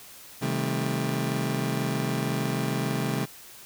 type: chord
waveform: 30% pulse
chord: A half-diminished seventh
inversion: first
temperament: just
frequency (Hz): 132 / 158.4 / 198 / 220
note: C3 / Eb3 / G3 / A3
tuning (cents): +16 / +31 / +18 / 0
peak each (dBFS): -27 / -29 / -31 / -30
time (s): 0.41-3.26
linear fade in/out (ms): 20
effects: white hiss -47 dBFS RMS until 3.65 s